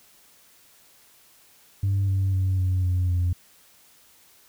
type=tone with pitch steps; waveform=sine; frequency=98.2 / 96.18 / 94.2 / 92.26 / 90.36 / 88.5 Hz; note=G2 / G2 / F#2 / F#2 / F#2 / F2; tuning=+4 / -32 / +32 / -4 / -40 / +23 cents; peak=-18 dBFS; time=1.83-3.33 s; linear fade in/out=5 ms; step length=250 ms; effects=tanh soft clip ceiling -18 dBFS + white hiss -56 dBFS RMS until 4.48 s